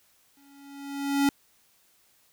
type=tone with exponential growth; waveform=square; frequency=280 Hz; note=C#4; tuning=18 cents sharp; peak=-19 dBFS; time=0.37-1.29 s; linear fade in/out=1 ms; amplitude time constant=200 ms; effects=white hiss -64 dBFS RMS until 2.32 s